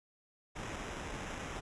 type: noise with sample-and-hold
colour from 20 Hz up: pink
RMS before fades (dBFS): -42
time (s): 0.55-1.61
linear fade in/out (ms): 20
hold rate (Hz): 4410
effects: resampled to 22050 Hz